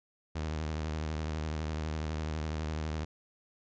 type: tone with vibrato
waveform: sawtooth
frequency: 77.7 Hz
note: D#2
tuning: 2 cents flat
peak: -29 dBFS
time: 0.35-3.05 s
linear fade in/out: 10 ms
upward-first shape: sine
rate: 12 Hz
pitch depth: 60 cents each way
effects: resampled to 16000 Hz